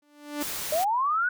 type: tone with exponential growth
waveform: sawtooth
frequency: 293.7 Hz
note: D4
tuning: in tune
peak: -22 dBFS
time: 0.02-0.43 s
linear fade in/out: 5 ms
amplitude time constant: 88 ms
type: noise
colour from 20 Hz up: white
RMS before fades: -33 dBFS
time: 0.4-0.85 s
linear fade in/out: 20 ms
type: linear sweep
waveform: sine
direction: up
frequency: 587.3 to 1500 Hz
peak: -22 dBFS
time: 0.72-1.29 s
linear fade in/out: 5 ms
effects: none